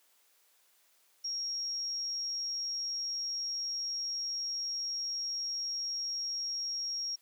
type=tone; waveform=sine; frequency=5588 Hz; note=F8; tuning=in tune; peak=-33 dBFS; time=1.24-7.16 s; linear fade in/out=10 ms; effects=white hiss -68 dBFS RMS until 7.21 s + high-pass 400 Hz 12 dB/octave